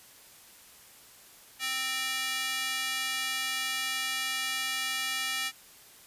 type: tone with high-pass filter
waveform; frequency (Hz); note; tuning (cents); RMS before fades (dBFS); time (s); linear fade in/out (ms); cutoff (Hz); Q
square; 261.6; C4; 0; -32; 1.59-5.52; 50; 2200; 1.3
effects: white hiss -54 dBFS RMS until 6.06 s + resampled to 32000 Hz